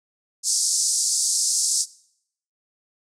white band-pass noise, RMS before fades -22 dBFS, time 0.43-1.86 s, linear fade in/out 50 ms, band 4800 to 9200 Hz, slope 48 dB/octave, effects noise-tail reverb RT60 0.7 s tail -21 dB re dry

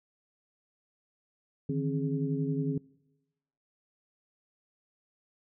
sine tone cluster, 149.7 / 160.7 / 268.5 / 416.8 Hz, D3 / E3 / C4 / G#4, +33 / -44 / +45 / +6 cents, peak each -32 / -35 / -32 / -37 dBFS, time 1.69-2.78 s, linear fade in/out 5 ms, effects noise-tail reverb RT60 1.0 s tail -24 dB re dry

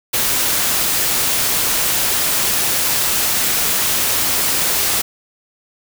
white noise, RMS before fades -17 dBFS, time 0.13-5.02 s, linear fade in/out 10 ms, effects none

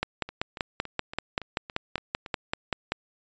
two click trains, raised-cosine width 0.3 ms, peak -10 / -22 dBFS, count 16 / 8, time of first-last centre 0.03-2.92 / 0.29-2.262 s, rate 5.19 / 3.55 Hz, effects resampled to 16000 Hz

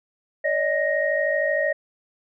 sine tone cluster, 570 / 623 / 1870 Hz, C#5 / D#5 / A#6, +48 / +2 / +5 cents, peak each -24 dBFS, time 0.44-1.73 s, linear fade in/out 10 ms, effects none

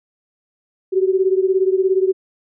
sine beating tone pair, 374.3 / 391.3 Hz, F#4 / G4, +20 / -3 cents, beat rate 17 Hz, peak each -15 / -18 dBFS, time 0.92-2.13 s, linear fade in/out 20 ms, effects none

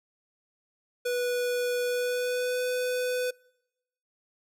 square tone with pitch glide, 490.7 to 499.6 Hz, B4 to B4, -11 to +20 cents, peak -27 dBFS, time 1.05-3.31 s, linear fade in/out 10 ms, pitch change +31 cents, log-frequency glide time 1.83-2.64 s, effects noise-tail reverb RT60 0.9 s tail -26 dB re dry

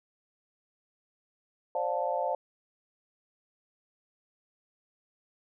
sine chord, D minor seventh, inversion third, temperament just, 528.6 / 587.3 / 704.8 / 881 Hz, C5 / D5 / F5 / A5, +18 / 0 / +16 / +2 cents, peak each -33 dBFS, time 1.75-2.35 s, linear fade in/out 2 ms, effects none

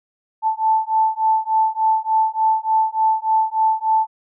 sine beating tone pair, 878 / 881.4 Hz, A5 / A5, -4 / +3 cents, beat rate 3.4 Hz, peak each -18 dBFS, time 0.42-4.07 s, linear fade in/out 50 ms, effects none

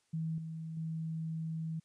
sine tone with level steps, 161.1 Hz, E3, 39 cents flat, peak -33 / -39 / -35 dBFS, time 0.13-1.8 s, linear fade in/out 10 ms, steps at 0.38 / 0.77 s, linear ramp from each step 2 ms, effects white hiss -75 dBFS RMS until 1.84 s + resampled to 22050 Hz

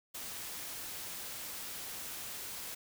white noise, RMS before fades -43 dBFS, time 0.14-2.75 s, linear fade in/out 10 ms, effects none

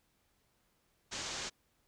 white low-pass noise, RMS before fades -41 dBFS, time 1.11-1.5 s, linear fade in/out 20 ms, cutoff 7300 Hz, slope 48 dB/octave, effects pink hiss -75 dBFS RMS until 1.87 s

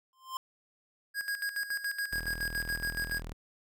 square tone with exponential growth, 1046.5 Hz, C6, in tune, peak -32 dBFS, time 0.13-0.37 s, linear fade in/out 1 ms, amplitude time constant 51 ms
square tone with tremolo, 1641 Hz, G#6, 21 cents flat, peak -31 dBFS, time 1.14-3.22 s, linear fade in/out 50 ms, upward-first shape square, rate 7.1 Hz, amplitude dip 70%
sawtooth tone, 40.44 Hz, E1, 32 cents flat, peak -35 dBFS, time 2.12-3.33 s, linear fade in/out 10 ms
effects none

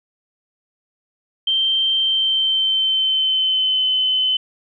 sine tone with pitch glide, 3136 to 3043 Hz, G7 to F#7, 0 to +48 cents, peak -15 dBFS, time 1.47-4.37 s, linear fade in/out 5 ms, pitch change -52 cents, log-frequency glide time 1.96-3.85 s, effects none

